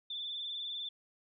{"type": "tone with vibrato", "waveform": "sine", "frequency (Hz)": 3520, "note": "A7", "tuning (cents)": 0, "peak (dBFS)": -37, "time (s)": [0.1, 0.89], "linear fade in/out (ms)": 5, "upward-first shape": "sine", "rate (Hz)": 20, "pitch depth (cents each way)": 48, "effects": []}